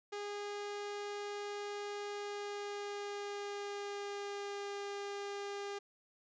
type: tone with pitch glide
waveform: sawtooth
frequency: 409.8 to 403.2 Hz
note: G#4 to G4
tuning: -23 to +49 cents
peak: -36 dBFS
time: 0.12-5.79 s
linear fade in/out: 10 ms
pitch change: -28 cents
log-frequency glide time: 2.12-4.76 s
effects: resampled to 16000 Hz